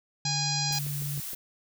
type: tone with pitch glide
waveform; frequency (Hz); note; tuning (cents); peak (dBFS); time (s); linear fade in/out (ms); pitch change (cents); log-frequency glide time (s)
sine; 145.8 to 143.38; D3 to D3; -12 to -41; -31; 0.25-1.2; 2; -29; 0.54-1.03
type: harmonic tone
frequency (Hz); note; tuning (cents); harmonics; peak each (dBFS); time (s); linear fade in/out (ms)
821; G#5; -20; 1 / 2 / 3 / 4 / 5 / 6 / 7 / 8 / 9; -36 / -42 / -39 / -43 / -33 / -32 / -35 / -38 / -39; 0.25-0.79; 5
type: click train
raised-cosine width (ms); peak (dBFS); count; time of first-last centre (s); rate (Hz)
2; -33; 5; 0.71-1.333; 6.42
type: noise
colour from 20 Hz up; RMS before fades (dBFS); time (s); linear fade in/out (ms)
blue; -37; 0.72-1.35; 5
effects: none